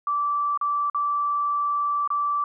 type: tone with dropouts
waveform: sine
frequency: 1163 Hz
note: D6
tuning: 17 cents flat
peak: -21 dBFS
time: 0.07-2.44 s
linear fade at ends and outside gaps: 2 ms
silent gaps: 0.575-0.612 / 0.899-0.946 / 2.076-2.103 s
effects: none